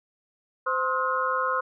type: tone cluster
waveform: sine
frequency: 516 / 1055 / 1278 / 1435 Hz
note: C5 / C6 / D#6 / F6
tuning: -24 / +14 / +46 / +47 cents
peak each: -30 / -27 / -28 / -30 dBFS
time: 0.66-1.61 s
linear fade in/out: 10 ms
effects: none